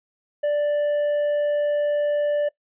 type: tone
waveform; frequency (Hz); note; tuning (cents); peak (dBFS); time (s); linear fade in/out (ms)
triangle; 587.3; D5; 0; -17; 0.43-2.49; 10
effects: noise-tail reverb RT60 0.1 s tail -21 dB re dry + resampled to 8000 Hz